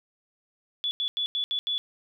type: tone bursts at uneven times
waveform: sine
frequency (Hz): 3433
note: A7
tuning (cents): -43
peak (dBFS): -25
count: 6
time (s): 0.84-0.91 / 1-1.08 / 1.17-1.26 / 1.35-1.44 / 1.51-1.59 / 1.67-1.78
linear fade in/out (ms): 0
effects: 11-bit